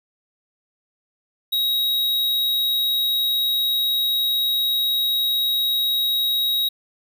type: tone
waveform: square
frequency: 3809 Hz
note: A#7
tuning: 37 cents sharp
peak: -19 dBFS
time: 1.52-6.69 s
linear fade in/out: 10 ms
effects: none